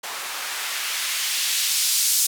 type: noise with band-pass filter sweep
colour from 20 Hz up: blue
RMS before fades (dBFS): -24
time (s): 0.03-2.27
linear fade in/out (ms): 10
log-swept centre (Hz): 820 to 6500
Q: 0.87
effects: none